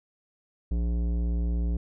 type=tone with tanh clipping; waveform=sine; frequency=58.27 Hz; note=A#1; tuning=in tune; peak=-26 dBFS; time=0.71-1.77 s; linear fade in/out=5 ms; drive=14 dB; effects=none